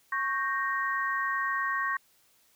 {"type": "chord", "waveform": "sine", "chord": "G diminished", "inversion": "second", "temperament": "equal with one note detuned", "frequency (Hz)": [1103, 1568, 1864.7], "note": ["Db6", "G6", "Bb6"], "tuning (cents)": [-9, 0, 0], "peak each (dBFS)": [-30, -34, -31], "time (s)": [0.12, 1.97], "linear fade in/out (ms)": 5, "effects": ["white hiss -65 dBFS RMS until 2.55 s"]}